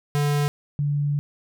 square / sine tone pair in turn, 145.6 / 144.82 Hz, D3 / D3, -15 / -24 cents, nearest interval unison, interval 9 cents, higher first, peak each -20 dBFS, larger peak neither, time 0.15-0.48 / 0.79-1.19 s, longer second, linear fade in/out 0 ms, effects none

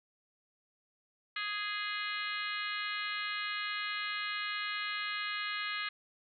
harmonic tone, 415.3 Hz, G#4, in tune, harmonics 3 / 4 / 5 / 6 / 7 / 8 / 9 / 10, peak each -41 / -40 / -40 / -44 / -44 / -46 / -48 / -45 dBFS, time 1.36-5.89 s, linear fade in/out 5 ms, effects none

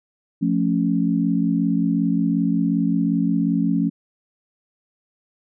sine chord, F augmented, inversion none, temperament equal, 174.61 / 220 / 277.2 Hz, F3 / A3 / C#4, 0 / 0 / 0 cents, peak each -21 / -22 / -21 dBFS, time 0.41-3.9 s, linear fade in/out 20 ms, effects none

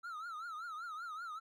triangle tone with vibrato, 1318.5 Hz, E6, in tune, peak -40 dBFS, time 0.03-1.4 s, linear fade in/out 20 ms, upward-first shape triangle, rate 5.2 Hz, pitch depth 160 cents each way, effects none

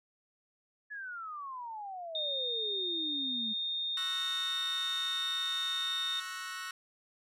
sine exponential sweep, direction down, 1725 to 210.3 Hz, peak -39 dBFS, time 0.9-3.54 s, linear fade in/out 20 ms
sine tone, 3666 Hz, A#7, 30 cents flat, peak -32 dBFS, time 2.15-6.2 s, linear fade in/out 2 ms
sawtooth chord, F# dominant seventh, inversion second, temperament equal with one note detuned, 1098.5 / 1318.5 / 1480 / 1864.7 Hz, C#6 / E6 / F#6 / A#6, -16 / 0 / 0 / 0 cents, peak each -43 / -41 / -39 / -41 dBFS, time 3.97-6.71 s, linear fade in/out 2 ms
effects low-pass 11000 Hz 12 dB/octave

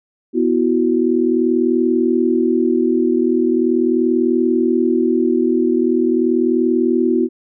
sine chord, B suspended fourth, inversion none, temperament equal, 246.9 / 329.6 / 370 Hz, B3 / E4 / F#4, 0 / 0 / 0 cents, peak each -17 dBFS, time 0.33-7.29 s, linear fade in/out 50 ms, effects none

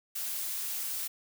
blue noise, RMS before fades -35 dBFS, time 0.15-1.08 s, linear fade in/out 10 ms, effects none

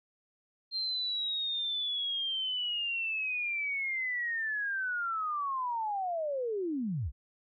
sine linear sweep, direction down, 4186 to 49 Hz, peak -30 dBFS, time 0.71-7.12 s, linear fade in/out 50 ms, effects MP3 96 kbps

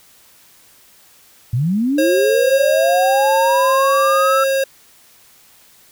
sine linear sweep, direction up, 108.7 to 1345 Hz, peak -14 dBFS, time 1.53-4.44 s, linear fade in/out 5 ms
square tone, 540 Hz, C#5, 45 cents flat, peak -15 dBFS, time 1.98-4.64 s, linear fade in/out 5 ms
effects white hiss -49 dBFS RMS until 5.91 s

